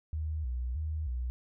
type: tone with vibrato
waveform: sine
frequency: 69.3 Hz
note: C#2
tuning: in tune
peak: -31 dBFS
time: 0.13-1.3 s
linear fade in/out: 0 ms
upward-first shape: square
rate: 1.6 Hz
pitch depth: 200 cents each way
effects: none